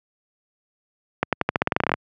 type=accelerating click train; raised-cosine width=0.5 ms; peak=-3 dBFS; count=15; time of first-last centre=1.23-1.939 s; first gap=97 ms; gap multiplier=0.89; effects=high-pass 100 Hz 12 dB/octave